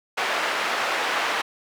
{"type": "band-pass noise", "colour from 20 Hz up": "white", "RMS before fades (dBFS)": -25, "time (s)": [0.17, 1.42], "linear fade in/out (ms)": 10, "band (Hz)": [510, 2000], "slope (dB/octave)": 12, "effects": []}